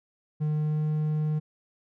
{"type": "tone with pitch glide", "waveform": "triangle", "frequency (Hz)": [152.1, 153.16], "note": ["D#3", "D#3"], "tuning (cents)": [-39, -27], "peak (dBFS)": -22, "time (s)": [0.4, 1.4], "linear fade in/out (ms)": 20, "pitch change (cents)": 12, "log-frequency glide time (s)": [0.57, 0.87], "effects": []}